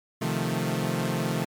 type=chord; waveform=sawtooth; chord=F dominant seventh; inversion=second; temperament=equal; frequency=130.81 / 155.56 / 174.61 / 220 Hz; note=C3 / Eb3 / F3 / A3; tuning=0 / 0 / 0 / 0 cents; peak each=-27 dBFS; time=0.21-1.45 s; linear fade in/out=10 ms; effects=MP3 96 kbps